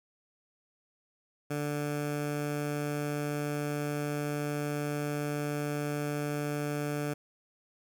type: tone with notch filter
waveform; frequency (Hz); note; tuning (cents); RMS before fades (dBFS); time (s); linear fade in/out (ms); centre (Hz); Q
15% pulse; 146.83; D3; 0; -33; 1.5-7.14; 10; 3900; 1.9
effects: none